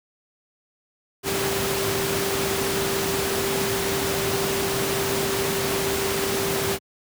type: tone in noise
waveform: sine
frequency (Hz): 392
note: G4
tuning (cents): 0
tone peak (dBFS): -26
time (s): 1.23-6.79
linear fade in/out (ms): 50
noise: pink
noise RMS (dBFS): -25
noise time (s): 1.23-6.79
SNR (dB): -4
effects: high-pass 100 Hz 12 dB/octave